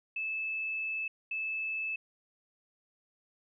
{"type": "tone bursts at uneven times", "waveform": "sine", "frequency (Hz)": 2617, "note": "E7", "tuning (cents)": -13, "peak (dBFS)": -32, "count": 2, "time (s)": [[0.16, 1.08], [1.31, 1.96]], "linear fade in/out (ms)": 5, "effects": []}